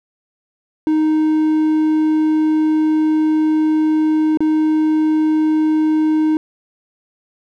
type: tone with dropouts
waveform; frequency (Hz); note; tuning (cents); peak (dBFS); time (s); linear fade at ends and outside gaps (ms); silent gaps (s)
triangle; 311; D#4; -1; -10; 0.87-6.37; 1; 4.373-4.405
effects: none